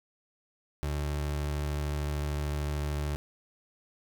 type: tone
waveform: 30% pulse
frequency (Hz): 73.42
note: D2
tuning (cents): 0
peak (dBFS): -27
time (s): 0.83-3.16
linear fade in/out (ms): 0
effects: none